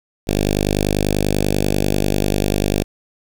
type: tone with notch filter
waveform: 5% pulse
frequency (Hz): 50.2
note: G1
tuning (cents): +42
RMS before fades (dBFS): -18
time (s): 0.27-2.84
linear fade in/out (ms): 10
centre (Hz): 1300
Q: 0.72
effects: none